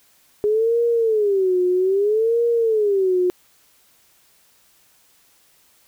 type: tone with vibrato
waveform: sine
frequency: 412.2 Hz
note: G#4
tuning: 13 cents flat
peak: -15 dBFS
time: 0.44-3.3 s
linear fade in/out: 0 ms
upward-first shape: sine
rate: 0.62 Hz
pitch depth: 230 cents each way
effects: white hiss -57 dBFS RMS until 5.87 s